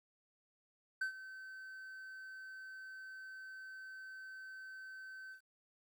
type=tone with ADSR envelope; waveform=triangle; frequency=1536 Hz; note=G6; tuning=36 cents flat; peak=-31 dBFS; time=1.01-5.41 s; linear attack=7 ms; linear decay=100 ms; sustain=-15 dB; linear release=96 ms; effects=12-bit